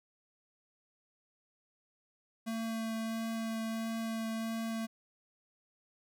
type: tone with vibrato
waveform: square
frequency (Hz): 224.8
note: A3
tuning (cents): +37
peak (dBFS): -35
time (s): 2.46-4.87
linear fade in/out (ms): 20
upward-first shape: triangle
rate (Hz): 1.5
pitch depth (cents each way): 11
effects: none